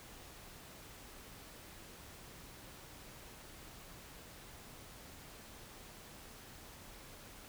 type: silence
effects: pink hiss -54 dBFS RMS until 7.48 s